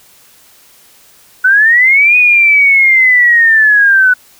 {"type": "linear two-way sweep", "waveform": "sine", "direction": "up then down", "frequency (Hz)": [1480, 2489, 1480], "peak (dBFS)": -4, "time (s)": [1.44, 4.14], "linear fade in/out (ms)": 10, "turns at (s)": 2.17, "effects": ["white hiss -44 dBFS RMS until 4.39 s"]}